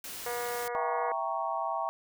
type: noise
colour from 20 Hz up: white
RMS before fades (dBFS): -41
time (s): 0.04-0.68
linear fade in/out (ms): 2
type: harmonic tone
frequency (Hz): 240.7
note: B3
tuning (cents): -44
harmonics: 2 / 3 / 4 / 5 / 6 / 7 / 8 / 9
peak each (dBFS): -35 / -39 / -41 / -43 / -45 / -46 / -47 / -48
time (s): 0.26-1.12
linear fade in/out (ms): 2
type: chord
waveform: sine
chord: E diminished seventh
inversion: none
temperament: equal with one note detuned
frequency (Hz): 661.2 / 784 / 932.3 / 1108.7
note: E5 / G5 / Bb5 / Db6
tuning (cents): +5 / 0 / 0 / 0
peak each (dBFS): -35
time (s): 0.75-1.89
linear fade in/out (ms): 0
effects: none